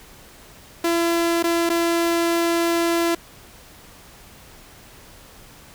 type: tone with dropouts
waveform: sawtooth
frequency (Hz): 337.9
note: E4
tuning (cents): +43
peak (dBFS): -14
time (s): 0.84-3.15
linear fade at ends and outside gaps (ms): 5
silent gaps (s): 1.427-1.439 / 1.693-1.699
effects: pink hiss -46 dBFS RMS until 5.74 s